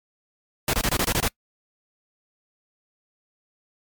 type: noise bursts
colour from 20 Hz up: pink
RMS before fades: -22 dBFS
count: 8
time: 0.68-1.28 s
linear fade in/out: 2 ms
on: 54 ms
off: 24 ms
effects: noise-tail reverb RT60 0.1 s tail -25 dB re dry + MP3 96 kbps